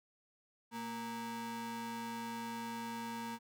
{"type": "ring-modulated tone", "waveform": "45% pulse", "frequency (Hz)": 350, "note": "F4", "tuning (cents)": 4, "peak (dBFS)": -37, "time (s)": [0.71, 3.39], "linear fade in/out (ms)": 50, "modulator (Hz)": 580, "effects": []}